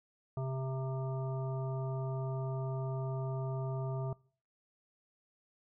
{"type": "harmonic tone", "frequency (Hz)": 132.2, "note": "C3", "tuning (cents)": 18, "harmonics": [1, 3, 5, 7, 9], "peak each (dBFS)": [-34, -44, -43, -50, -50], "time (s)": [0.37, 4.13], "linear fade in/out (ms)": 2, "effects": ["noise-tail reverb RT60 0.5 s tail -25 dB re dry"]}